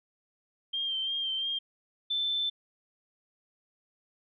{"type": "tone with vibrato", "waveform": "sine", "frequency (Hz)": 3168, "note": "G7", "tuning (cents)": 18, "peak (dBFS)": -29, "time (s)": [0.73, 1.59], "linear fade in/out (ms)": 10, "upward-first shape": "sine", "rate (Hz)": 2.9, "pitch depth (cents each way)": 31}
{"type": "tone", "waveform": "sine", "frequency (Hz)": 3534, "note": "A7", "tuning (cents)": 7, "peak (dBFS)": -27, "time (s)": [2.1, 2.5], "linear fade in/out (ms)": 10}
{"effects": []}